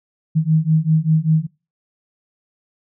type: beating tone pair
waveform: sine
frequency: 155.56 / 160.66 Hz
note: D#3 / E3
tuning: 0 / -44 cents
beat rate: 5.1 Hz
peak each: -16 dBFS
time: 0.35-1.47 s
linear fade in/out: 20 ms
effects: noise-tail reverb RT60 0.3 s tail -24 dB re dry